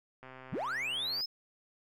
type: click train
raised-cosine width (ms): 0.5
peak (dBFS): -34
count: 128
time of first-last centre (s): 0.23-1.207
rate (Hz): 130
type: linear sweep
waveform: triangle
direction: up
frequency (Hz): 78.4 to 5274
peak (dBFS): -31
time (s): 0.52-1.26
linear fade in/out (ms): 10
effects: none